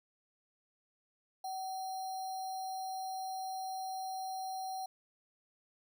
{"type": "tone with sample-and-hold", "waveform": "sine", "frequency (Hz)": 756, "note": "F#5", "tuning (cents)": 37, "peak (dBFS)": -37, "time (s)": [1.44, 4.86], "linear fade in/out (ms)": 5, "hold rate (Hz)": 4900, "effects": []}